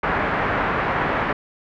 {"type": "low-pass noise", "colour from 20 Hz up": "white", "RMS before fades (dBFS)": -22, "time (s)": [0.03, 1.33], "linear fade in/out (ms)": 5, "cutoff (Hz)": 1800, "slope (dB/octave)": 24, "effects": []}